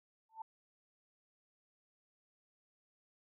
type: tone with exponential growth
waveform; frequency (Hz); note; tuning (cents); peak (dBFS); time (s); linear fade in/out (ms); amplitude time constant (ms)
sine; 888; A5; +16; -38; 0.29-0.42; 5; 27
effects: none